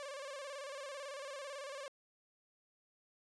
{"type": "tone with vibrato", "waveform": "sawtooth", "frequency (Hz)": 557, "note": "C#5", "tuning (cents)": 8, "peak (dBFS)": -40, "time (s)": [0, 1.88], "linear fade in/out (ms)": 0, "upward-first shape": "square", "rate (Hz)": 18, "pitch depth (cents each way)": 72, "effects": ["resampled to 22050 Hz"]}